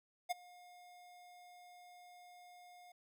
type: tone with ADSR envelope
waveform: square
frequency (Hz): 714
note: F5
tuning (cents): +38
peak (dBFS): -33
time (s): 0.29-2.92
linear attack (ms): 22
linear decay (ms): 18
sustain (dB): -24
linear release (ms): 4
effects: none